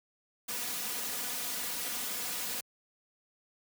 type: noise with comb filter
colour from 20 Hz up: white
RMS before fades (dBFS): -36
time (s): 0.48-2.61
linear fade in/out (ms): 10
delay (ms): 4.1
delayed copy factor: +0.8
effects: high-pass 80 Hz 12 dB/octave